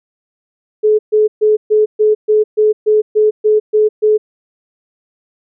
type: tone bursts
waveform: sine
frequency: 427.7 Hz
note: A4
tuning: 49 cents flat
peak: -7 dBFS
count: 12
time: 0.83-4.18 s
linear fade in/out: 20 ms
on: 160 ms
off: 130 ms
effects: none